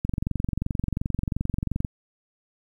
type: click train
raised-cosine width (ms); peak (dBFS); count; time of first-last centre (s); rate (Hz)
5; -13; 42; 0.05-1.848; 22.8
effects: 9-bit